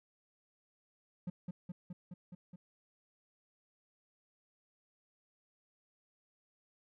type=tone with echo; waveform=triangle; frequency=178.2 Hz; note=F3; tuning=35 cents sharp; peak=-34 dBFS; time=1.27-1.3 s; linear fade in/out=5 ms; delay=210 ms; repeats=6; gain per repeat=-2 dB; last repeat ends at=2.56 s; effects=none